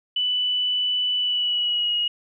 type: tone with pitch glide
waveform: sine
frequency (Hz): 2981 to 2888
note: F#7 to F#7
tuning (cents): +12 to -43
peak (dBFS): -20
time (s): 0.16-2.08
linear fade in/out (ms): 5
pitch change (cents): -55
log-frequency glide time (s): 1.16-1.96
effects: none